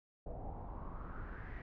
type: noise with low-pass filter sweep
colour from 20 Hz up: brown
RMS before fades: -45 dBFS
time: 0.26-1.62 s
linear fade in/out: 5 ms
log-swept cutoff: 650 to 2000 Hz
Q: 4.9
effects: none